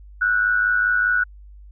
sine tone with amplitude modulation, 1470 Hz, F#6, 12 cents flat, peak -13 dBFS, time 0.21-1.24 s, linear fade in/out 10 ms, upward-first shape sine, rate 105 Hz, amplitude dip 65%, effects added 50 Hz sine -40 dBFS peak until 1.71 s

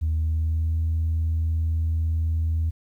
sine tone with pitch glide, 79 to 80.94 Hz, D#2 to E2, +27 to -31 cents, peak -19 dBFS, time 0.01-2.71 s, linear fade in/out 20 ms, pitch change +42 cents, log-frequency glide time 0.17-0.8 s, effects tanh soft clip ceiling -18 dBFS + 10-bit

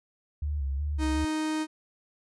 sine tone with vibrato, 71 Hz, C#2, 42 cents sharp, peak -27 dBFS, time 0.42-1.25 s, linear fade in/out 5 ms, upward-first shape square, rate 2.7 Hz, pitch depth 67 cents each way
45% pulse tone, 311.1 Hz, D#4, in tune, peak -27 dBFS, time 0.98-1.67 s, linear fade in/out 50 ms
effects resampled to 24000 Hz

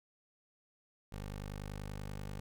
15% pulse tone, 50.3 Hz, G1, 45 cents sharp, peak -35 dBFS, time 1.12-2.4 s, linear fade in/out 5 ms, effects none

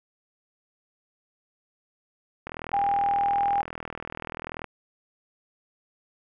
click train, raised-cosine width 0.5 ms, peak -19 dBFS, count 89, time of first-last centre 2.47-4.643 s, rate 40.5 Hz
sine tone, 804 Hz, G5, 44 cents sharp, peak -21 dBFS, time 2.73-3.62 s, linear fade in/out 10 ms
effects none

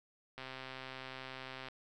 click train, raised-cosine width 0.3 ms, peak -29 dBFS, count 172, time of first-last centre 0.38-1.685 s, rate 131 Hz, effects none

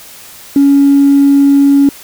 triangle tone with tanh clipping, 280 Hz, C#4, 18 cents sharp, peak -3 dBFS, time 0.56-1.89 s, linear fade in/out 2 ms, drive 1 dB, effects white hiss -34 dBFS RMS until 2.03 s

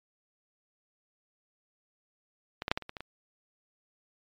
clicks, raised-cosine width 0.3 ms, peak -19 / -14 / -8 / -14 / -26 / -24 / -24 / -22 dBFS, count 8, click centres 2.621 / 2.681 / 2.715 / 2.775 / 2.823 / 2.894 / 2.968 / 3.006 s, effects MP3 96 kbps

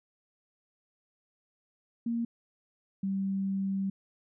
sine tone pair in turn, 233.1 / 194.27 Hz, A#3 / G3, 0 / -15 cents, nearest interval minor third, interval 315 cents, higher first, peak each -28 dBFS, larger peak neither, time 2.06-2.25 / 3.03-3.9 s, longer second, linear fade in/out 5 ms, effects none

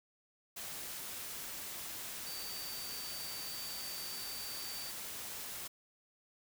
sine tone in noise, 4604 Hz, D8, 35 cents flat, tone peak -45 dBFS, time 2.26-4.91 s, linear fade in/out 10 ms, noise white, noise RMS -44 dBFS, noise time 0.56-5.68 s, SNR -4 dB, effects none

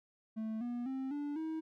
triangle tone with pitch steps, 220 / 241.3 / 264.7 / 290.3 / 318.4 Hz, A3 / B3 / C4 / D4 / D#4, 0 / -40 / +20 / -20 / +40 cents, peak -34 dBFS, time 0.36-1.61 s, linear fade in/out 20 ms, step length 250 ms, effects none

